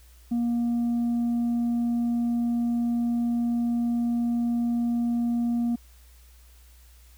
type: tone with tanh clipping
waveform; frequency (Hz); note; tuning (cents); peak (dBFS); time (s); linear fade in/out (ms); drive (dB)
sine; 236.8; A#3; +27; -23; 0.31-5.76; 10; 2
effects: added 60 Hz sine -50 dBFS peak until 7.17 s + white hiss -59 dBFS RMS until 7.17 s